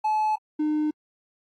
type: tone pair in turn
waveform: triangle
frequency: 860 / 304.1 Hz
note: A5 / D#4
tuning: -40 / -40 cents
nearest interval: octave + tritone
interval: 1800 cents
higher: first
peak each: -18 / -19 dBFS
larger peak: first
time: 0.04-0.36 / 0.59-0.91 s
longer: neither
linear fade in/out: 10 ms
effects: tanh soft clip ceiling -15 dBFS + AAC 48 kbps